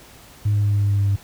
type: tone with pitch steps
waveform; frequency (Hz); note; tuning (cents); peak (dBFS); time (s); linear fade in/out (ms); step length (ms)
sine; 103.83 / 103.23 / 102.64 / 102.05 / 101.46 / 100.87 / 100.29 / 99.72; G#2 / G#2 / G#2 / G#2 / G#2 / G2 / G2 / G2; 0 / -10 / -20 / -30 / -40 / +50 / +40 / +30; -14; 0.45-1.162; 10; 89
effects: tanh soft clip ceiling -13 dBFS + pink hiss -46 dBFS RMS until 1.23 s